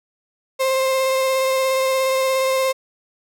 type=tone with vibrato; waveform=35% pulse; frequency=527 Hz; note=C5; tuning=12 cents sharp; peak=-15 dBFS; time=0.59-2.73 s; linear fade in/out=20 ms; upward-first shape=sine; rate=17 Hz; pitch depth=13 cents each way; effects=none